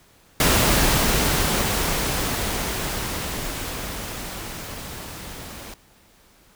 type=noise with level ramp; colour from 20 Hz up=pink; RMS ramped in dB=-17 to -38 dBFS; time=0.4-5.74 s; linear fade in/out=2 ms; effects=pink hiss -55 dBFS RMS until 6.55 s